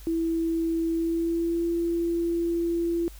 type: tone with pitch glide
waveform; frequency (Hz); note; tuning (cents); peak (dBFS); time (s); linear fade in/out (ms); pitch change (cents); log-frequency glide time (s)
sine; 329.8 to 339.1; E4 to E4; +1 to +49; -23; 0.07-3.08; 0; +48; 0.9-1.66
effects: added 50 Hz sine -42 dBFS peak until 3.19 s + white hiss -52 dBFS RMS until 3.19 s